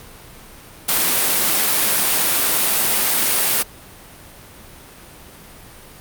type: high-pass noise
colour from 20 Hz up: white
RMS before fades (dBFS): -17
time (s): 0.88-3.63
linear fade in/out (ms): 10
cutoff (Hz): 150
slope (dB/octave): 24
effects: pink hiss -41 dBFS RMS until 6 s + Opus 48 kbps